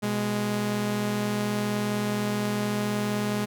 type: tone pair together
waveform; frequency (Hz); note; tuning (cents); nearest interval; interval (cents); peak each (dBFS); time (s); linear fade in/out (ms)
sawtooth; 123.47 / 207.7; B2 / G#3; 0 / 0; major sixth; 900; -28 / -22; 0.02-3.46; 20
effects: none